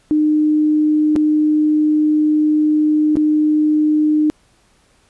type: tone with dropouts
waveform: sine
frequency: 304.5 Hz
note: D#4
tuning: 37 cents flat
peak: -11 dBFS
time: 0.11-4.3 s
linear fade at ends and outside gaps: 0 ms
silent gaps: 1.156-1.162 / 3.156-3.169 s
effects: pink hiss -56 dBFS RMS until 5.09 s + resampled to 24000 Hz